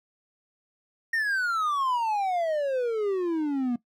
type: exponential sweep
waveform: triangle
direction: down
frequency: 1864.7 to 235.3 Hz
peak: -22 dBFS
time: 1.13-3.76 s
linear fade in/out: 5 ms
effects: noise-tail reverb RT60 0.1 s tail -18 dB re dry